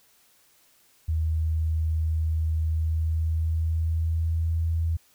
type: tone with pitch glide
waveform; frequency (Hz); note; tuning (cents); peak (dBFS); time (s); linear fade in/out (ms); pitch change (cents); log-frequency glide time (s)
sine; 79.6 to 82.03; D#2 to E2; +40 to -8; -22; 1.08-4.97; 10; +52; 2.72-4.58
effects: white hiss -61 dBFS RMS until 5.14 s